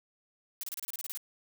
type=noise bursts; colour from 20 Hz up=blue; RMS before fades=-38 dBFS; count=11; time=0.61-1.174 s; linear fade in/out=0 ms; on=24 ms; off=30 ms; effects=none